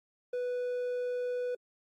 triangle tone, 493.9 Hz, B4, in tune, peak -29 dBFS, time 0.33-1.55 s, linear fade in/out 5 ms, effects AAC 64 kbps

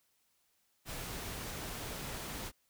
pink noise, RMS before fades -42 dBFS, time 0.85-2.52 s, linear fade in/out 50 ms, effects white hiss -75 dBFS RMS until 2.69 s

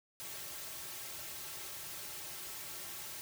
white noise with comb filter, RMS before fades -45 dBFS, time 0.2-3.21 s, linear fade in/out 0 ms, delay 4.1 ms, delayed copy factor -0.8, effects none

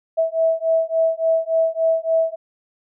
sine beating tone pair, 650 / 653.5 Hz, E5 / E5, -24 / -15 cents, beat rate 3.5 Hz, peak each -19 / -19 dBFS, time 0.17-2.36 s, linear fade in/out 20 ms, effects none

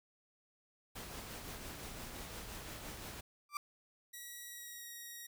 pink noise with tremolo, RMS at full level -46 dBFS, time 0.95-3.21 s, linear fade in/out 10 ms, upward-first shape sine, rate 5.8 Hz, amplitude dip 30%
35% pulse tone with exponential growth, 1174.7 Hz, D6, in tune, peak -32 dBFS, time 3.49-3.57 s, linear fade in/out 2 ms, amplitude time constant 17 ms
5% pulse tone with pitch glide, 1923 to 1892.1 Hz, B6 to A#6, -47 to +25 cents, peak -37 dBFS, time 4.13-5.27 s, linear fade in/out 10 ms, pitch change -28 cents, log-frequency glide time 4.49-4.86 s
effects none

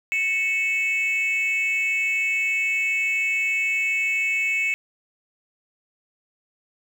sine tone pair together, 2217 / 2610 Hz, C#7 / E7, 0 / -18 cents, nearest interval minor third, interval 282 cents, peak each -21 dBFS, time 0.12-4.74 s, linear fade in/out 0 ms, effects tanh soft clip ceiling -17 dBFS + 8-bit

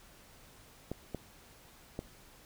clicks, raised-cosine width 2 ms, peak -23 dBFS, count 3, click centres 0.916 / 1.147 / 1.991 s, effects pink hiss -58 dBFS RMS until 2.45 s

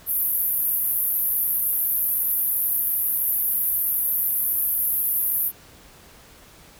white band-pass noise, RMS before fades -23 dBFS, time 0.06-5.52 s, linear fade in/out 50 ms, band 11000 to 15000 Hz, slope 96 dB/octave, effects pink hiss -49 dBFS RMS until 6.79 s

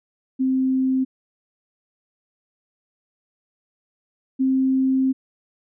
sine tone pair in turn, 261.6 / 263.6 Hz, C4 / C4, 0 / +13 cents, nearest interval unison, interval 13 cents, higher second, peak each -17 / -16 dBFS, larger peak second, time 0.39-1.05 / 4.39-5.13 s, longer second, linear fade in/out 20 ms, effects none

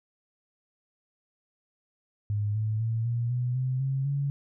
sine tone with pitch steps, 103.9 / 108.5 / 113.3 / 118.32 / 123.56 / 129.03 / 134.74 / 140.71 Hz, G#2 / A2 / A#2 / A#2 / B2 / C3 / C#3 / C#3, +1 / -24 / -49 / +26 / +1 / -24 / -49 / +26 cents, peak -25 dBFS, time 2.3-4.3 s, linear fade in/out 0 ms, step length 250 ms, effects none

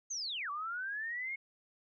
sine linear two-way sweep, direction down then up, 6520 to 1126 to 2183 Hz, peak -36 dBFS, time 0.1-1.36 s, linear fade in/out 10 ms, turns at 0.5 s, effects none

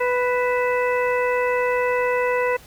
harmonic tone with a mistuned harmonic, 495.1 Hz, B4, 4 cents sharp, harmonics 1 / 2 / 3 / 4 / 5, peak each -20 / -25 / -31 / -27 / -32 dBFS, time 0-2.57 s, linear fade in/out 10 ms, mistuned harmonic 5, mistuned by +90 cents, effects pink hiss -47 dBFS RMS until 2.66 s

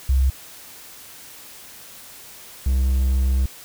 sine / triangle tone pair in turn, 66 / 65.13 Hz, C2 / C2, +16 / -7 cents, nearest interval unison, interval 23 cents, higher first, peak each -14 dBFS, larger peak neither, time 0.09-0.3 / 2.66-3.46 s, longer second, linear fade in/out 5 ms, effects white hiss -42 dBFS RMS until 3.64 s

